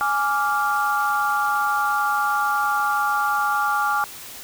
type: chord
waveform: sine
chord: D diminished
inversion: second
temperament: equal with one note detuned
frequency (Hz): 830.6 / 1167.9 / 1396.9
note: Ab5 / D6 / F6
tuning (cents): 0 / -10 / 0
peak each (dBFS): -23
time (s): 0.01-4.04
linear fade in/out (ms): 0
effects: white hiss -38 dBFS RMS until 4.43 s